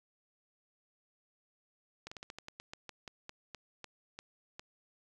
slowing click train, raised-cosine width 0.2 ms, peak -27 dBFS, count 16, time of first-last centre 2.07-4.595 s, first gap 45 ms, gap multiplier 1.17, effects none

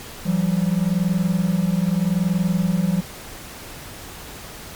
triangle tone pair together, 170 / 190.82 Hz, F3 / G3, -46 / -46 cents, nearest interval major second, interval 200 cents, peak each -18 dBFS, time 0.25-3.02 s, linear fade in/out 20 ms, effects pink hiss -37 dBFS RMS until 4.75 s + MP3 96 kbps

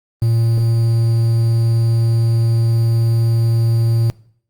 triangle tone with quantisation, 114.9 Hz, A#2, 25 cents flat, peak -10 dBFS, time 0.22-4.1 s, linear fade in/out 0 ms, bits 6, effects noise-tail reverb RT60 0.6 s tail -22 dB re dry + Opus 32 kbps

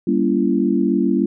sine chord, G diminished seventh, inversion none, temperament just, 196 / 235.2 / 282.2 / 338.7 Hz, G3 / Bb3 / Db4 / Fb4, 0 / +16 / +31 / +47 cents, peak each -20 dBFS, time 0.07-1.26 s, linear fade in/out 5 ms, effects none

